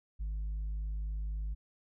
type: tone with tanh clipping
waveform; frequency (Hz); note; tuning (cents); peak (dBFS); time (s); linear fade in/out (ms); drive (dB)
triangle; 51.91; G#1; 0; -34; 0.19-1.55; 20; 7
effects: none